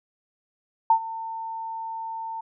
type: tone with ADSR envelope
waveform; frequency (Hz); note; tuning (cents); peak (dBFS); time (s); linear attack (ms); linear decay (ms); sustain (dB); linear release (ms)
sine; 900; A5; +39; -12; 0.9-2.41; 4; 83; -18; 8
effects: none